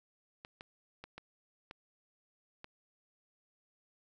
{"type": "clicks", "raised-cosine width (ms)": 0.3, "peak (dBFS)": -30, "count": 6, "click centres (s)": [0.449, 0.609, 1.04, 1.18, 1.711, 2.644], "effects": []}